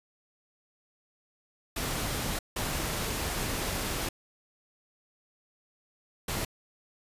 pink noise bursts at uneven times, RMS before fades -32 dBFS, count 3, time 1.76-2.39 / 2.56-4.09 / 6.28-6.45 s, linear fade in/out 5 ms, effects resampled to 32000 Hz

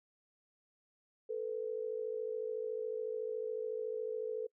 sine tone pair together, 440 / 493.9 Hz, A4 / B4, 0 / 0 cents, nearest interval major second, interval 200 cents, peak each -37 / -40 dBFS, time 1.29-4.47 s, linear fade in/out 10 ms, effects noise-tail reverb RT60 0.1 s tail -25 dB re dry

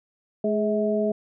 sine tone cluster, 212.7 / 417.8 / 644 Hz, G#3 / G#4 / E5, +42 / +10 / -41 cents, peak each -25 dBFS, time 0.44-1.12 s, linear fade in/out 5 ms, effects none

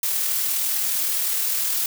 blue noise with amplitude modulation, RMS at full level -22 dBFS, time 0.03-1.86 s, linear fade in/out 2 ms, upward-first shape sine, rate 39.6 Hz, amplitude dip 25%, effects none

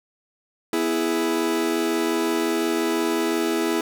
40% pulse chord, E major, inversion second, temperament equal, 246.9 / 329.6 / 415.3 Hz, B3 / E4 / G#4, 0 / 0 / 0 cents, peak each -28 / -22 / -25 dBFS, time 0.73-3.81 s, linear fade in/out 2 ms, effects none

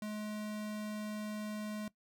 square tone, 211.9 Hz, G#3, 35 cents sharp, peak -39 dBFS, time 0.02-1.88 s, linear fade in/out 2 ms, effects noise-tail reverb RT60 0.1 s tail -19 dB re dry

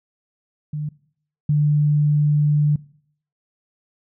sine tone pair in turn, 150 / 148.28 Hz, D3 / D3, +37 / +17 cents, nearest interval unison, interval 20 cents, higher first, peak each -23 / -14 dBFS, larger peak second, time 0.73-0.89 / 1.49-2.76 s, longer second, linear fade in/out 5 ms, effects noise-tail reverb RT60 0.6 s tail -21 dB re dry

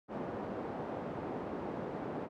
pink band-pass noise, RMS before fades -40 dBFS, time 0.08-2.29 s, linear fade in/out 50 ms, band 210 to 780 Hz, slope 12 dB/octave, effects none

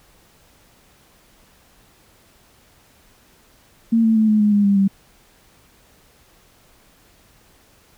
sine tone with pitch steps, 228.1 / 223.1 / 218.3 / 213.6 / 208.9 / 204.4 / 199.95 / 195.61 Hz, A#3 / A3 / A3 / G#3 / G#3 / G#3 / G3 / G3, -37 / +24 / -13 / +49 / +10 / -27 / +35 / -3 cents, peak -12 dBFS, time 3.92-4.88 s, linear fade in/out 10 ms, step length 120 ms, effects pink hiss -54 dBFS RMS until 7.97 s

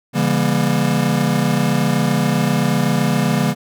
square chord, C# diminished seventh, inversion none, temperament just, 138.59 / 166.31 / 199.57 / 239.5 Hz, C#3 / E3 / G3 / Bb3, 0 / +16 / +31 / +47 cents, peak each -21 dBFS, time 0.13-3.55 s, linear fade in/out 50 ms, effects none

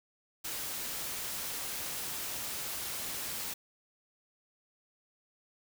white noise, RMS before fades -38 dBFS, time 0.44-3.54 s, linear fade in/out 10 ms, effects none

